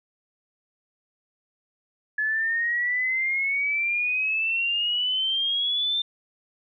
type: exponential sweep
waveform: sine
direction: up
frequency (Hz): 1709 to 3599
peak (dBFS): -22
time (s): 2.18-6.02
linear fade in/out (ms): 5
effects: none